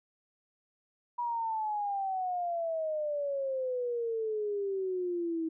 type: exponential sweep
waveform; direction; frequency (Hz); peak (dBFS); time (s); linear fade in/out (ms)
sine; down; 970 to 320; -30; 1.18-5.49; 10
effects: none